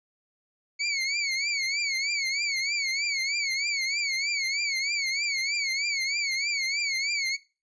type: tone with vibrato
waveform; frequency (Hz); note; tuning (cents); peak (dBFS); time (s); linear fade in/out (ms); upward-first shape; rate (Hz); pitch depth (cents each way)
25% pulse; 2233; C#7; +12; -22; 0.79-7.37; 20; triangle; 3.2; 130
effects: noise-tail reverb RT60 0.3 s tail -19 dB re dry + resampled to 22050 Hz